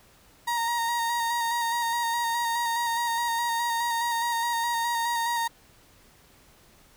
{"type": "tone with vibrato", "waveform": "35% pulse", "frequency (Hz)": 936, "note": "A#5", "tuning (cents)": 7, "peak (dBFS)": -23, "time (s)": [0.47, 5.48], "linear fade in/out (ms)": 10, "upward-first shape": "square", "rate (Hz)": 4.8, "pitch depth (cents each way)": 22, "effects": ["pink hiss -57 dBFS RMS until 6.96 s"]}